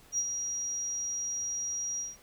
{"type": "tone with ADSR envelope", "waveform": "sine", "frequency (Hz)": 5730, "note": "F8", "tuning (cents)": 44, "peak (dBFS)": -24, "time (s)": [0.12, 2.17], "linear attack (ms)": 62, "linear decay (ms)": 51, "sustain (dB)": -7, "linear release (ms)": 180, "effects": ["tanh soft clip ceiling -23 dBFS", "pink hiss -58 dBFS RMS until 2.22 s"]}